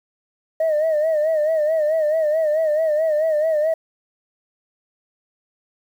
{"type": "tone with vibrato", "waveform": "sine", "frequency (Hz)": 622.3, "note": "D#5", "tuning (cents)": 0, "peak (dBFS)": -14, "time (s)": [0.6, 3.74], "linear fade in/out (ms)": 5, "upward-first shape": "sine", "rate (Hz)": 4.6, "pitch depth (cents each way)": 79, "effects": ["tanh soft clip ceiling -14 dBFS", "8-bit"]}